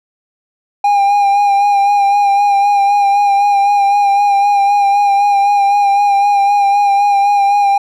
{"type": "tone with vibrato", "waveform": "triangle", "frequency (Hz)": 807, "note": "G#5", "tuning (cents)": -50, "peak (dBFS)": -6, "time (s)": [0.84, 7.78], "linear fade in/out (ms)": 5, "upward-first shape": "sine", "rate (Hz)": 3.9, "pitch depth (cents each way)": 28, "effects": []}